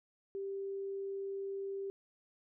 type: tone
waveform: sine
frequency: 392.6 Hz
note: G4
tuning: 3 cents sharp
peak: -37 dBFS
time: 0.35-1.9 s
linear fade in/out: 0 ms
effects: none